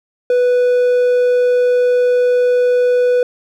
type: tone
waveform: triangle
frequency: 493.9 Hz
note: B4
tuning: in tune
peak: -8 dBFS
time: 0.3-3.23 s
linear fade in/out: 2 ms
effects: none